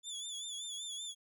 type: tone with vibrato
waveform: 25% pulse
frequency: 3461 Hz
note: A7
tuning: 29 cents flat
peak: -36 dBFS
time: 0.03-1.15 s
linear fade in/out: 50 ms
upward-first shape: sine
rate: 5.2 Hz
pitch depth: 68 cents each way
effects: none